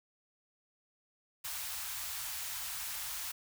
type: band-stop noise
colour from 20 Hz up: white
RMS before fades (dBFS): -40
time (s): 1.44-3.32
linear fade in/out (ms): 10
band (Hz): 110 to 770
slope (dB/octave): 24
effects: none